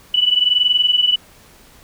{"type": "tone pair together", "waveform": "sine", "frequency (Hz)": [2960, 2981], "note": ["F#7", "F#7"], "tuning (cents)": [0, 12], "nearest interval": "unison", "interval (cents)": 12, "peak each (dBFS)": [-14, -17], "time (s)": [0.14, 1.16], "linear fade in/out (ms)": 5, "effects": ["pink hiss -47 dBFS RMS until 1.83 s"]}